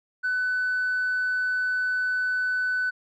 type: tone with tanh clipping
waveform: triangle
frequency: 1500 Hz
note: F#6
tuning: 23 cents sharp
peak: -23 dBFS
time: 0.23-2.91 s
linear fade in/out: 20 ms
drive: 5 dB
effects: none